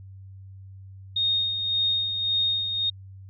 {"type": "tone with tremolo", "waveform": "sine", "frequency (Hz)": 3704, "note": "A#7", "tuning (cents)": -12, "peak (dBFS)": -20, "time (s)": [1.16, 2.9], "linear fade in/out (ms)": 5, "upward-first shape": "sine", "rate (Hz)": 1.8, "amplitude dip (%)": 50, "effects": ["added 96 Hz sine -41 dBFS peak until 3.29 s"]}